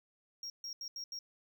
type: tone bursts at uneven times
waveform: triangle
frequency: 5588 Hz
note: F8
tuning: in tune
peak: -39 dBFS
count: 5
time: 0.43-0.5 / 0.64-0.73 / 0.81-0.88 / 0.96-1.04 / 1.12-1.19 s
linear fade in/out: 2 ms
effects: none